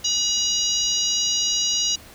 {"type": "harmonic tone with a mistuned harmonic", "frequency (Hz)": 963, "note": "B5", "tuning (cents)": -44, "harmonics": [3, 4, 5, 6, 7], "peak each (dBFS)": [-26, -26, -26, -26, -26], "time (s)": [0.04, 1.96], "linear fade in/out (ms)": 10, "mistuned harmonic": 7, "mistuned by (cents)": -30, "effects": ["pink hiss -45 dBFS RMS until 2.14 s"]}